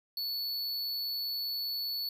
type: tone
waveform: square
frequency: 4435 Hz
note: C#8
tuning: in tune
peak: -33 dBFS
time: 0.17-2.09 s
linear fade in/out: 2 ms
effects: none